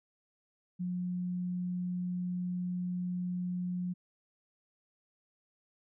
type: tone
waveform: sine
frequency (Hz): 179.4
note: F3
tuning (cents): +47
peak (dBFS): -32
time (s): 0.79-3.94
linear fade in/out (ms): 20
effects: none